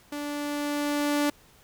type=tone with level ramp; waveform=sawtooth; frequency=291.6 Hz; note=D4; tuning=12 cents flat; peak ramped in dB=-28 to -18 dBFS; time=0.12-1.3 s; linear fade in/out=5 ms; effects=pink hiss -57 dBFS RMS until 1.63 s